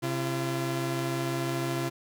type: tone pair together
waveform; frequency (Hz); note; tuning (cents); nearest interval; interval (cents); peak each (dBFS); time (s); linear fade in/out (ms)
sawtooth; 133.3 / 340.2; C3 / F4; +33 / -45; octave + major third; 1622; -27; 0.02-1.9; 20
effects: none